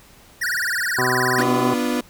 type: tone with vibrato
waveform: square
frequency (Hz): 1661.2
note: G#6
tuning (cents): 0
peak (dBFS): -21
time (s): 0.41-1.43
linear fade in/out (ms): 10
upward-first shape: sine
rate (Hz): 19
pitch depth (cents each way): 260
type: harmonic tone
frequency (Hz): 126.4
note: B2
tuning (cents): +41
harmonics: 1 / 2 / 3 / 4 / 5 / 6 / 8 / 9 / 10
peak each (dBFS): -28 / -28 / -24 / -34 / -33 / -27 / -24 / -33 / -33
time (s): 0.98-1.74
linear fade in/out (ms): 5
type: chord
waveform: 35% pulse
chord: B diminished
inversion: none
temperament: equal with one note detuned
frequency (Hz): 246.1 / 293.7 / 349.2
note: B3 / D4 / F4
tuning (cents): -6 / 0 / 0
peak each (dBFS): -20 / -24 / -26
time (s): 1.38-2.01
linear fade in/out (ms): 5
effects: pink hiss -49 dBFS RMS until 2.09 s